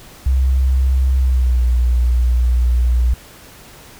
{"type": "tone with pitch glide", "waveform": "sine", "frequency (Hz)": [65.41, 60.68], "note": ["C2", "B1"], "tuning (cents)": [0, -30], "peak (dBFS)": -11, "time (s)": [0.26, 3.14], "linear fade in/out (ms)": 5, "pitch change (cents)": -130, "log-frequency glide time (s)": [1.17, 1.64], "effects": ["pink hiss -41 dBFS RMS until 3.99 s"]}